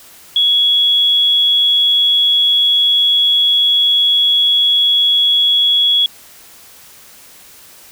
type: tone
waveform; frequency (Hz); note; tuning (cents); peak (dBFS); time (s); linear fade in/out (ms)
sine; 3353; G#7; +16; -9; 0.36-6.06; 2
effects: white hiss -41 dBFS RMS until 7.91 s